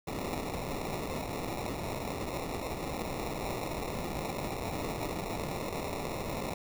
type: noise with sample-and-hold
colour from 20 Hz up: white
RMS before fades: -36 dBFS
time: 0.07-6.54 s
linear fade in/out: 5 ms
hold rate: 1575 Hz
effects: none